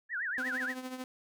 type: tone with vibrato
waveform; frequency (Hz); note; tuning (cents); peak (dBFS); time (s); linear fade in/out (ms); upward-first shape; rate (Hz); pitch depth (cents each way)
sine; 1661.2; G#6; 0; -32; 0.09-0.75; 50; triangle; 8.5; 300
type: tone with tremolo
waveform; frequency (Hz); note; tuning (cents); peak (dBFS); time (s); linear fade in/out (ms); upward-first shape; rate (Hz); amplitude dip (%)
sawtooth; 256.1; C4; -37; -32; 0.38-1.04; 0; triangle; 13; 70
effects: none